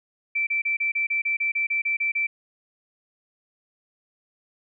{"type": "tone bursts", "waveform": "sine", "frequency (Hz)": 2333, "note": "D7", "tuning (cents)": -12, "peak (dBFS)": -21, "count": 13, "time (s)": [0.35, 2.27], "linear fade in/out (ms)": 10, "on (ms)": 120, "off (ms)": 30, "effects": []}